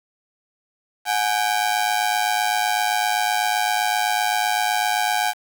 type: ring-modulated tone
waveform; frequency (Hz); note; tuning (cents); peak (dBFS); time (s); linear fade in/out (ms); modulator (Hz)
sawtooth; 783; G5; -2; -12; 1.05-5.34; 50; 53.9
effects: 7-bit